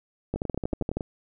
two click trains, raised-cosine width 2 ms, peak -14 / -17 dBFS, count 9 / 8, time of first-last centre 0.34-0.97 / 0.36-1.008 s, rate 12.7 / 10.8 Hz, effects none

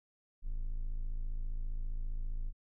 triangle tone, 27.5 Hz, A0, in tune, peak -31 dBFS, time 0.42-2.53 s, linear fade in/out 50 ms, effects none

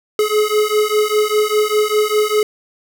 square beating tone pair, 421.9 / 426.9 Hz, G#4 / G#4, +27 / +48 cents, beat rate 5 Hz, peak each -17 dBFS, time 0.19-2.43 s, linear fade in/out 2 ms, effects none

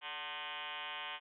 sine tone with frequency modulation, 2011 Hz, B6, 31 cents sharp, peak -40 dBFS, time 0.01-1.2 s, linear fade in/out 50 ms, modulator 159 Hz, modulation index 7.9, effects none

